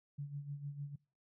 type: tone with tremolo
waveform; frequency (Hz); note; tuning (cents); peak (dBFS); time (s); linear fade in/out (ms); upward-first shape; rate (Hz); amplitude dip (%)
sine; 143.2; D3; -43; -38; 0.18-0.96; 10; sine; 6.6; 65
effects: noise-tail reverb RT60 0.4 s tail -26 dB re dry